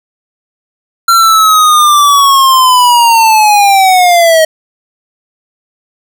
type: linear sweep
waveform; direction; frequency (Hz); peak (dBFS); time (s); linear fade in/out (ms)
square; down; 1370 to 629; -4; 1.08-4.45; 5
effects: none